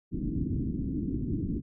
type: low-pass noise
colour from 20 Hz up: white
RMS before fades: -31 dBFS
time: 0.11-1.62 s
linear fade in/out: 50 ms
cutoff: 320 Hz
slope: 48 dB/octave
effects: none